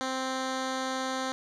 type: tone with low-pass filter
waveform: 10% pulse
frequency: 261.6 Hz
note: C4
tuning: in tune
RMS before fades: -32 dBFS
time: 0.01-1.32 s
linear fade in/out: 0 ms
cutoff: 6100 Hz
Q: 1.3
effects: none